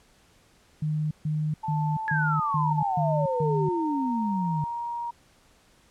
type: tone bursts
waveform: sine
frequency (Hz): 153.1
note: D#3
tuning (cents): -28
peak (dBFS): -24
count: 7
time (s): 0.82-3.69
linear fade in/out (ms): 5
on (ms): 290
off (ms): 140
type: tone with pitch glide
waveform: sine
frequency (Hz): 880 to 943.2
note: A5 to A#5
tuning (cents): 0 to +20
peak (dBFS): -29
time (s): 1.63-5.11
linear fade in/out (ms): 10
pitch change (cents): +120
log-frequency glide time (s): 2.18-4.86
type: exponential sweep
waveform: sine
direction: down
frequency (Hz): 1700 to 146.83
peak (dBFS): -25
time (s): 2.08-4.64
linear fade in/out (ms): 0
effects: pink hiss -60 dBFS RMS until 5.9 s + low-pass 10000 Hz 12 dB/octave